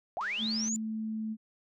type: linear sweep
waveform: sine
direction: up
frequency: 606 to 7160 Hz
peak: -31 dBFS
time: 0.17-0.76 s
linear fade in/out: 0 ms
type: click train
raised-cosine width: 0.2 ms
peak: -33 dBFS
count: 98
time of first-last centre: 0.21-0.685 s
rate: 204 Hz
type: tone with pitch glide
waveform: sine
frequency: 220 to 218.7 Hz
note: A3 to A3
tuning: 0 to -10 cents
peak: -32 dBFS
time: 0.38-1.37 s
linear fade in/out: 50 ms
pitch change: -10 cents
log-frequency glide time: 0.6-1.25 s
effects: none